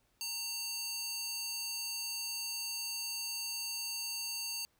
square tone with high-pass filter, 916 Hz, A#5, 31 cents flat, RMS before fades -39 dBFS, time 0.21-4.65 s, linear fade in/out 0 ms, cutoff 4300 Hz, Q 1.5, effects pink hiss -74 dBFS RMS until 4.79 s

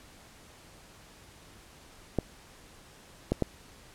clicks, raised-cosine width 2 ms, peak -12 dBFS, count 3, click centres 2.187 / 3.32 / 3.423 s, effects pink hiss -54 dBFS RMS until 3.94 s + low-pass 11000 Hz 12 dB/octave

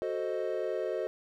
triangle chord, F# diminished seventh, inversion none, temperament equal, 370 / 440 / 523.3 / 622.3 Hz, F#4 / A4 / C5 / Eb5, 0 / 0 / 0 / 0 cents, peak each -34 dBFS, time 0.02-1.07 s, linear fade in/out 0 ms, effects none

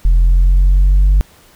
sine linear sweep, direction up, 41.8 to 48.91 Hz, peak -4 dBFS, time 0.05-1.21 s, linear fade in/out 0 ms, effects tanh soft clip ceiling -5 dBFS + pink hiss -46 dBFS RMS until 1.55 s

